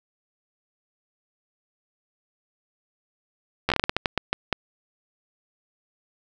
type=slowing click train; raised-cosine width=0.3 ms; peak=-5 dBFS; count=13; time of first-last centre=3.69-4.527 s; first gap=12 ms; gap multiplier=1.29; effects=none